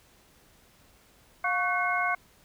sine tone cluster, 711 / 1113 / 1504 / 2161 Hz, F5 / C#6 / F#6 / C#7, +31 / +7 / +28 / -45 cents, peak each -30 dBFS, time 1.44-2.15 s, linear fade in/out 5 ms, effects pink hiss -60 dBFS RMS until 2.44 s

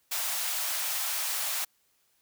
white high-pass noise, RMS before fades -31 dBFS, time 0.11-1.65 s, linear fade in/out 10 ms, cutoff 600 Hz, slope 48 dB/octave, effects white hiss -70 dBFS RMS until 2.21 s

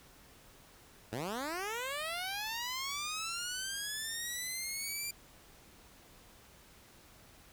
10% pulse linear sweep, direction up, 100.5 to 2384 Hz, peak -28 dBFS, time 1.12-5.11 s, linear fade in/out 5 ms, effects pink hiss -59 dBFS RMS until 7.52 s

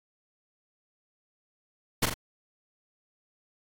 pink noise with echo, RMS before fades -23 dBFS, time 2.02-2.06 s, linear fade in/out 10 ms, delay 41 ms, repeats 2, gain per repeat -5 dB, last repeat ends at 2.142 s, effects AAC 64 kbps

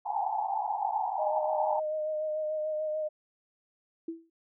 white band-pass noise, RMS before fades -31 dBFS, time 0.05-1.8 s, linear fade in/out 10 ms, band 750 to 890 Hz, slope 96 dB/octave
sine tone with vibrato, 617 Hz, D#5, 15 cents flat, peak -29 dBFS, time 1.18-3.09 s, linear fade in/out 20 ms, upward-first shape sine, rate 6.8 Hz, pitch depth 22 cents each way
sine tone with exponential decay, 329.6 Hz, E4, in tune, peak -30 dBFS, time 4.08-4.3 s, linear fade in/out 5 ms, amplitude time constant 46 ms
effects none

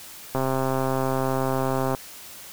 click train, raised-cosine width 1 ms, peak -11 dBFS, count 212, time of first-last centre 0.35-1.948 s, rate 132 Hz, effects white hiss -42 dBFS RMS until 2.52 s

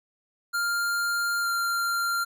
square tone with pitch glide, 1399 to 1386.1 Hz, F6 to F6, +3 to -13 cents, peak -25 dBFS, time 0.53-2.25 s, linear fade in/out 20 ms, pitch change -16 cents, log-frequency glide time 1.41-1.47 s, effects none

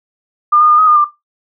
sine tone with pitch steps, 1204 / 1223 / 1212 / 1262 / 1217 / 1189 Hz, D6 / D#6 / D#6 / D#6 / D#6 / D6, +43 / -30 / -46 / +24 / -39 / +21 cents, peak -6 dBFS, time 0.52-1.048 s, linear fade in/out 10 ms, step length 88 ms, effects noise-tail reverb RT60 0.2 s tail -17 dB re dry

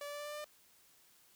sawtooth tone with pitch steps, 577 / 580.7 / 584.4 / 588.1 / 591.9 / 595.6 / 599.4 Hz, D5 / D5 / D5 / D5 / D5 / D5 / D5, -31 / -20 / -9 / +2 / +13 / +24 / +35 cents, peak -38 dBFS, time 0.01-0.444 s, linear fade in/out 2 ms, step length 62 ms, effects white hiss -66 dBFS RMS until 1.35 s

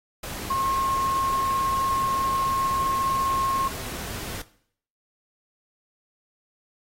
sine tone in noise, 1076 Hz, C6, 48 cents sharp, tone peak -22 dBFS, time 0.5-3.68 s, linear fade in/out 5 ms, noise pink, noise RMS -35 dBFS, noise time 0.23-4.42 s, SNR +10 dB, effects noise-tail reverb RT60 0.6 s tail -17 dB re dry + AAC 48 kbps

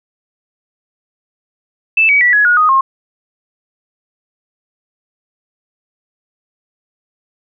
sine tone with pitch steps, 2637 / 2269 / 1952.8 / 1680.5 / 1446.2 / 1244.5 / 1071 Hz, E7 / C#7 / B6 / G#6 / F#6 / D#6 / C6, 0 / +40 / -20 / +20 / -40 / 0 / +40 cents, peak -7 dBFS, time 1.97-2.81 s, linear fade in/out 5 ms, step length 120 ms, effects none

